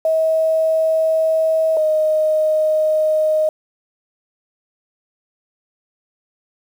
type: tone pair in turn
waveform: sine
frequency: 640 / 621.4 Hz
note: D#5 / D#5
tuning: +49 / -2 cents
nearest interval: minor second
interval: 51 cents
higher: first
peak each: -13 dBFS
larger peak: neither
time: 0.05-1.77 / 1.77-3.49 s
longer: neither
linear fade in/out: 2 ms
effects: 7-bit